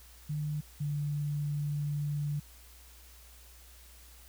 sine tone pair in turn, 150 / 146.49 Hz, D3 / D3, +37 / -4 cents, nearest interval unison, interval 41 cents, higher first, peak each -31 / -30 dBFS, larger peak second, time 0.29-0.61 / 0.8-2.4 s, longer second, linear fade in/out 10 ms, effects added 60 Hz sine -54 dBFS peak until 4.28 s + white hiss -57 dBFS RMS until 4.28 s

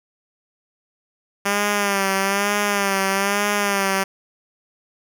5% pulse tone with vibrato, 199.5 Hz, G3, 31 cents sharp, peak -7 dBFS, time 1.45-4.04 s, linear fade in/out 10 ms, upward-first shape sine, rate 1.1 Hz, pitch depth 56 cents each way, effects none

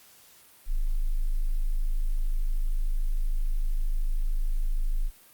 sine tone, 26.55 Hz, G#0, 39 cents sharp, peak -22 dBFS, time 0.66-5.11 s, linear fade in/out 50 ms, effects white hiss -55 dBFS RMS until 5.33 s + Opus 48 kbps

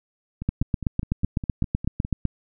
two click trains, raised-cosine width 5 ms, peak -18 / -9 dBFS, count 9 / 15, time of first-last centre 0.42-2.049 / 0.49-2.253 s, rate 4.91 / 7.94 Hz, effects none

